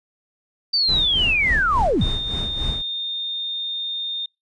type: linear sweep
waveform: sine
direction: down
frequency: 4669 to 31.31 Hz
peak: -16 dBFS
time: 0.73-2.05 s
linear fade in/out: 10 ms
type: noise with tremolo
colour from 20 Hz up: brown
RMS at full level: -24 dBFS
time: 0.88-2.82 s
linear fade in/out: 10 ms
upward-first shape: sine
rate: 3.5 Hz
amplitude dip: 70%
type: tone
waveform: sine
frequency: 3645 Hz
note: A#7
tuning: 40 cents flat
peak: -24 dBFS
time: 2.01-4.26 s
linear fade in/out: 5 ms
effects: noise-tail reverb RT60 0.2 s tail -24 dB re dry + resampled to 22050 Hz